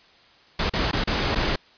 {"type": "noise with dropouts", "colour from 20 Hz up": "pink", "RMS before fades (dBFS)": -23, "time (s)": [0.59, 1.56], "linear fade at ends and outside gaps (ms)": 5, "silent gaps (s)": [[0.696, 0.735], [0.914, 0.93], [1.04, 1.073], [1.35, 1.356]], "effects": ["white hiss -54 dBFS RMS until 1.77 s", "resampled to 11025 Hz"]}